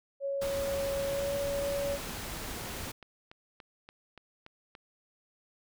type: tone with pitch glide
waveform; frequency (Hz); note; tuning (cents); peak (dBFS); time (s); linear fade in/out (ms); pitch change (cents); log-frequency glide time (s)
sine; 554.4 to 562.8; C#5 to C#5; 0 to +26; -30; 0.2-1.99; 50; +26; 1.04-1.34
type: noise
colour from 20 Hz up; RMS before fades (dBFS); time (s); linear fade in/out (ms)
pink; -39; 0.41-2.92; 10
type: click train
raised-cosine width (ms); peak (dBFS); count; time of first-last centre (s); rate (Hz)
0.3; -32; 8; 2.74-4.751; 3.48
effects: none